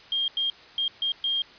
sine tone bursts at uneven times, 3215 Hz, G7, 43 cents sharp, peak -23 dBFS, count 5, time 0.12-0.28 / 0.37-0.5 / 0.78-0.88 / 1.02-1.12 / 1.24-1.42 s, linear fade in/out 2 ms, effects white hiss -49 dBFS RMS until 1.58 s + resampled to 11025 Hz

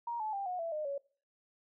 sine tone with pitch steps, 942 / 863.8 / 792.1 / 726.4 / 666.1 / 610.8 / 560.1 Hz, A#5 / A5 / G5 / F#5 / E5 / D#5 / C#5, +18 / -32 / +18 / -32 / +18 / -32 / +18 cents, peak -34 dBFS, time 0.07-0.98 s, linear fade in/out 5 ms, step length 130 ms, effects noise-tail reverb RT60 0.4 s tail -21 dB re dry

